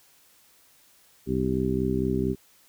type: harmonic tone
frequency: 64.4 Hz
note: C2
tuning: 27 cents flat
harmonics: 1 / 2 / 3 / 4 / 5 / 6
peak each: -33 / -31 / -29 / -29 / -33 / -28 dBFS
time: 1.26-2.36 s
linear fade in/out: 50 ms
effects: white hiss -59 dBFS RMS until 2.68 s